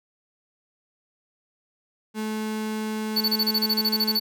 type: tone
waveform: 35% pulse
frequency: 216.5 Hz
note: A3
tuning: 28 cents flat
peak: -25 dBFS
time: 2.14-4.2 s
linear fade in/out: 50 ms
type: tone bursts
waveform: square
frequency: 4480 Hz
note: C#8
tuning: 18 cents sharp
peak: -20 dBFS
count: 14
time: 3.16-4.197 s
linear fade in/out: 10 ms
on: 49 ms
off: 27 ms
effects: none